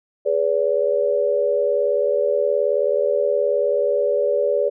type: chord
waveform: sine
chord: G# diminished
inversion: none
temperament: equal with one note detuned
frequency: 415.3 / 493.9 / 572.9 Hz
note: G#4 / B4 / D5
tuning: 0 / 0 / -43 cents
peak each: -22 / -22 / -19 dBFS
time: 0.25-4.7 s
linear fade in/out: 20 ms
effects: none